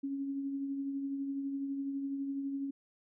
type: tone with tremolo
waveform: sine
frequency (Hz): 276.1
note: C#4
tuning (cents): -7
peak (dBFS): -32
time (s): 0.03-2.71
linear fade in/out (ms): 10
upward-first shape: triangle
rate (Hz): 12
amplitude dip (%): 40
effects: none